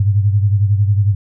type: beating tone pair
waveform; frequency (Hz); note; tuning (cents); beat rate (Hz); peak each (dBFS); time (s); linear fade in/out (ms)
sine; 100.1 / 111.1; G2 / A2; +37 / +17; 11; -11 / -18; 0-1.15; 5
effects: none